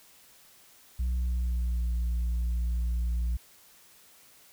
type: tone with pitch glide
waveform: sine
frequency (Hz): 61.74 to 58.99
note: B1 to A#1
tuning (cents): 0 to +21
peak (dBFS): -23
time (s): 0.99-3.37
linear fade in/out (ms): 10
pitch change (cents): -79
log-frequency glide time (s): 1.19-1.92
effects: tanh soft clip ceiling -25 dBFS + white hiss -57 dBFS RMS until 4.52 s